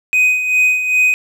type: tone with tremolo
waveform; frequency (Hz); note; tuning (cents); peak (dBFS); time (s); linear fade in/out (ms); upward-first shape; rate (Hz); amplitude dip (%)
triangle; 2503; D#7; +10; -7; 0.13-1.14; 0; sine; 2.5; 60
effects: none